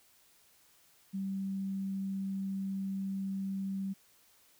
sine tone, 193.9 Hz, G3, 19 cents flat, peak -33 dBFS, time 1.13-3.94 s, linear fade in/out 20 ms, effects white hiss -65 dBFS RMS until 4.59 s

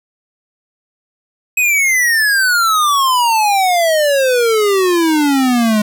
square exponential sweep, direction down, 2551 to 207.7 Hz, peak -11 dBFS, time 1.57-5.82 s, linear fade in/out 5 ms, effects none

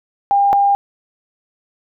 sine tone pair in turn, 802 / 802 Hz, G5 / G5, +39 / +39 cents, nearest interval unison, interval 0 cents, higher neither, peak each -10 dBFS, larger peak neither, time 0.31-0.53 / 0.53-0.75 s, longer neither, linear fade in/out 0 ms, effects none

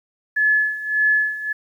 sine tone with tremolo, 1715 Hz, A6, 45 cents flat, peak -13 dBFS, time 0.36-1.53 s, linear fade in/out 10 ms, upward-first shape sine, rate 1.7 Hz, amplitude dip 80%, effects 9-bit

